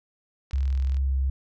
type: click train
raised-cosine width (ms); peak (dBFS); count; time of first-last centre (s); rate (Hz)
0.2; -30; 20; 0.51-0.969; 41.4
type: tone with vibrato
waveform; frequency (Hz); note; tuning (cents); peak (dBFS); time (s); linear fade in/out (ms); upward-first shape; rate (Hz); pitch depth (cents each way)
sine; 67.1; C2; +44; -21; 0.53-1.3; 5; sine; 2.7; 13
effects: none